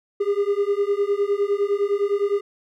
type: beating tone pair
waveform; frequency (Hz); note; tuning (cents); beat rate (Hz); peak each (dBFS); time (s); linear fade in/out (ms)
triangle; 399.8 / 409.6; G4 / G#4; +34 / -24; 9.8; -20; 0.2-2.41; 10
effects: none